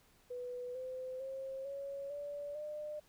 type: tone with pitch steps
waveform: sine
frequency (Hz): 493.9 / 513.7 / 534.3 / 555.7 / 577.9 / 601.1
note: B4 / C5 / C5 / C#5 / D5 / D5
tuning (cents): 0 / -32 / +36 / +4 / -28 / +40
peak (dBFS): -40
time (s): 0.3-3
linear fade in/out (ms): 10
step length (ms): 450
effects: pink hiss -68 dBFS RMS until 3.08 s